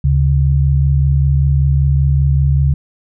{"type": "tone pair together", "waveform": "sine", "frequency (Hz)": [73.42, 138.6], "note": ["D2", "C#3"], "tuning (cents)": [0, 0], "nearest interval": "major seventh", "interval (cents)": 1100, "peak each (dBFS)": -12, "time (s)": [0.04, 2.74], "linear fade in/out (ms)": 5, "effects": []}